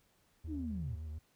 triangle tone with vibrato, 77.78 Hz, D#2, in tune, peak -38 dBFS, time 0.44-1.19 s, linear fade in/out 10 ms, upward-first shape sine, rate 7.1 Hz, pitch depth 43 cents each way
sine linear sweep, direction down, 330 to 84.6 Hz, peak -37 dBFS, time 0.47-0.98 s, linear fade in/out 50 ms
effects tanh soft clip ceiling -27 dBFS + pink hiss -72 dBFS RMS until 1.35 s

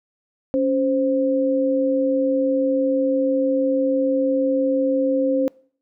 sine tone pair together, 277.2 / 523.3 Hz, C#4 / C5, 0 / 0 cents, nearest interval major seventh, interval 1100 cents, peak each -20 / -19 dBFS, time 0.54-5.48 s, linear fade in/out 0 ms, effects noise-tail reverb RT60 0.5 s tail -24 dB re dry

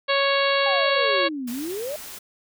harmonic tone, 554.4 Hz, C#5, in tune, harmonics 1 / 2 / 3 / 4 / 5 / 6 / 7 / 8, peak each -22 / -25 / -27 / -28 / -29 / -30 / -30 / -31 dBFS, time 0.08-1.29 s, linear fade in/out 20 ms
sine exponential two-way sweep, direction down then up, 830.6 to 232.6 to 623 Hz, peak -27 dBFS, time 0.66-1.96 s, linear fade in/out 2 ms, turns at 1.5 s
white noise, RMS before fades -38 dBFS, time 1.47-2.19 s, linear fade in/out 10 ms
effects none

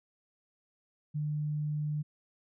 sine tone, 150 Hz, D3, 37 cents sharp, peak -30 dBFS, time 1.14-2.03 s, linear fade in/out 20 ms, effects none

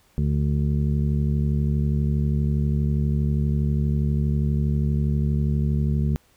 harmonic tone, 72.4 Hz, D2, 24 cents flat, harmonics 1 / 2 / 3 / 5 / 6, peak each -23 / -22 / -27 / -38 / -43 dBFS, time 0.18-6.16 s, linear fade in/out 0 ms, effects pink hiss -60 dBFS RMS until 6.36 s

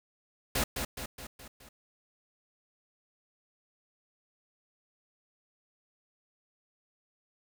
pink noise with echo, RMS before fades -29 dBFS, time 0.55-0.64 s, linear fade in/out 5 ms, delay 210 ms, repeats 5, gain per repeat -5 dB, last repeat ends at 1.69 s, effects none

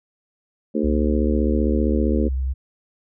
harmonic tone, 75.3 Hz, D2, 44 cents sharp, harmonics 3 / 4 / 5 / 6 / 7, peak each -22 / -24 / -26 / -28 / -29 dBFS, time 0.74-2.29 s, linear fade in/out 20 ms
sine tone with vibrato, 65.41 Hz, C2, in tune, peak -20 dBFS, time 0.83-2.54 s, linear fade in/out 20 ms, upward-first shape triangle, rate 11 Hz, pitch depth 25 cents each way
effects none

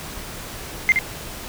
sine tone with echo, 2093 Hz, C7, in tune, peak -9 dBFS, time 0.89-0.92 s, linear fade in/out 0 ms, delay 69 ms, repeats 1, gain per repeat -6 dB, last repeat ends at 0.989 s, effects tanh soft clip ceiling -7 dBFS + pink hiss -34 dBFS RMS until 1.48 s

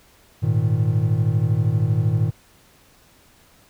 triangle chord, Ab suspended second, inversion none, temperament equal, 103.83 / 116.54 / 155.56 Hz, Ab2 / Bb2 / Eb3, 0 / 0 / 0 cents, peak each -19 / -18 / -21 dBFS, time 0.42-2.31 s, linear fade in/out 20 ms, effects pink hiss -54 dBFS RMS until 3.69 s

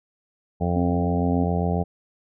harmonic tone, 87.31 Hz, F2, in tune, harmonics 1 / 2 / 3 / 4 / 5 / 6 / 7 / 8 / 9, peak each -25 / -24 / -33 / -37 / -30 / -36 / -34 / -32 / -32 dBFS, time 0.6-1.84 s, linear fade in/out 20 ms
sine tone, 263.2 Hz, C4, 10 cents sharp, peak -24 dBFS, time 0.76-1.44 s, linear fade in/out 5 ms
effects none

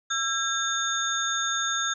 sine tone cluster, 1344 / 1619 / 3615 / 6620 Hz, E6 / G#6 / A7 / G#8, +33 / -45 / +46 / -6 cents, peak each -30 dBFS, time 0.1-1.94 s, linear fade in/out 10 ms, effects none

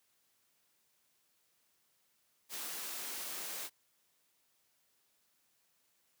white high-pass noise, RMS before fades -42 dBFS, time 2.49-3.7 s, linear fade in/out 50 ms, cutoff 240 Hz, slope 12 dB/octave, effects white hiss -75 dBFS RMS until 6.2 s + high-pass 80 Hz 12 dB/octave

